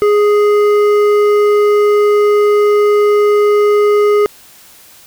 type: tone with hard clipping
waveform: sine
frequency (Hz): 415.3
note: G#4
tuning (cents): 0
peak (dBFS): -9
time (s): 0.02-4.26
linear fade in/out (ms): 0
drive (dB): 9
effects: white hiss -41 dBFS RMS until 5.06 s